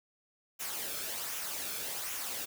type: noise with flanger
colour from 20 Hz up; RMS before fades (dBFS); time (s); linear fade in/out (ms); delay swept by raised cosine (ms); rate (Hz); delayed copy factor
white; -38; 0.59-2.46; 20; 0.22 to 1.06; 1.3; -0.5
effects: none